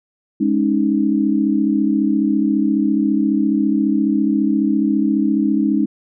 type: chord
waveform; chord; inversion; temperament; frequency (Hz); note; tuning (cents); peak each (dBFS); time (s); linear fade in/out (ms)
sine; Ab suspended fourth; none; just; 207.7 / 276.9 / 311.5; Ab3 / Db4 / Eb4; 0 / -2 / +2; -18; 0.4-5.86; 10
effects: none